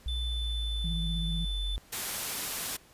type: exponential sweep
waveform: sine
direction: down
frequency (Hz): 61.7 to 46.82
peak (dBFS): -30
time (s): 0.06-1.78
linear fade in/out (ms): 0
type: tone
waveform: triangle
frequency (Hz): 3520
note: A7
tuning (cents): 0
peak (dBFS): -34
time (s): 0.08-1.76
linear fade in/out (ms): 2
type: tone with vibrato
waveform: sine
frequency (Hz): 164.81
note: E3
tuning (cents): 0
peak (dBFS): -33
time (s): 0.84-1.45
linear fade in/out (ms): 5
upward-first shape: square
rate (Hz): 16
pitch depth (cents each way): 42
type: noise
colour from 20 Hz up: white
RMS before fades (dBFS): -34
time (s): 1.92-2.77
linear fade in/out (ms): 10
effects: pink hiss -58 dBFS RMS until 2.93 s + resampled to 32000 Hz